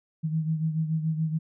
sine beating tone pair, 157.8 / 164.8 Hz, D#3 / E3, +25 / 0 cents, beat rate 7 Hz, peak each -25 / -32 dBFS, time 0.23-1.39 s, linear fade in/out 20 ms, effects none

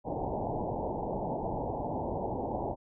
white low-pass noise, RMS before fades -34 dBFS, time 0.04-2.76 s, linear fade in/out 50 ms, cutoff 920 Hz, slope 96 dB/octave, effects none

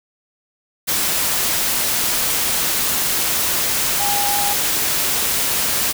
sine tone in noise, 815 Hz, G#5, 33 cents flat, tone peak -21 dBFS, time 3.99-4.54 s, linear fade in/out 20 ms, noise white, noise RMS -19 dBFS, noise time 0.87-5.93 s, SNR -5 dB, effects none

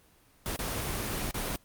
pink noise with dropouts, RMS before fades -33 dBFS, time 0.46-1.56 s, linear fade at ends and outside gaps 0 ms, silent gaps 0.563-0.591 / 1.31-1.344 s, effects pink hiss -62 dBFS RMS until 1.64 s + Opus 24 kbps

